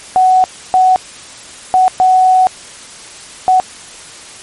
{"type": "tone bursts at uneven times", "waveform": "sine", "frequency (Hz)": 745, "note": "F#5", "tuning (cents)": 12, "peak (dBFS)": -5, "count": 5, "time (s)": [[0.16, 0.44], [0.74, 0.96], [1.74, 1.88], [2, 2.47], [3.48, 3.6]], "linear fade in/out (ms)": 0, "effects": ["white hiss -33 dBFS RMS until 4.42 s", "MP3 48 kbps"]}